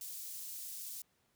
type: high-pass noise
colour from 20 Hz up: white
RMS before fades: -45 dBFS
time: 0.01-1.02 s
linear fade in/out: 2 ms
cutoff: 5600 Hz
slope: 12 dB/octave
effects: pink hiss -75 dBFS RMS until 1.35 s + high-pass 80 Hz 12 dB/octave